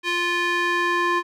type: tone with band-pass filter sweep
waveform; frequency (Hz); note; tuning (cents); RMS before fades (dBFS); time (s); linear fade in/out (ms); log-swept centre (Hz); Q
square; 349.2; F4; 0; -22; 0.03-1.23; 50; 2500 to 1300; 1.6
effects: none